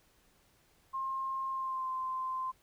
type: tone with pitch glide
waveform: sine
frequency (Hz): 1065 to 1039.5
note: C6 to C6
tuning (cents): +30 to -12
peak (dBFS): -33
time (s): 0.93-2.52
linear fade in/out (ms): 20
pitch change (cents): -42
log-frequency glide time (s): 1.5-1.89
effects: pink hiss -68 dBFS RMS until 2.62 s